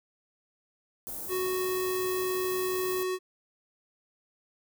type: band-stop noise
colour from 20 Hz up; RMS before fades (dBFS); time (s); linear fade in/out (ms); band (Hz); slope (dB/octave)
white; -38; 1.07-3.03; 0; 660 to 11000; 12
type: tone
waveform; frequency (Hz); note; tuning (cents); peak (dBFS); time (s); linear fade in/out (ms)
square; 370; F#4; 0; -29; 1.28-3.19; 50
effects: none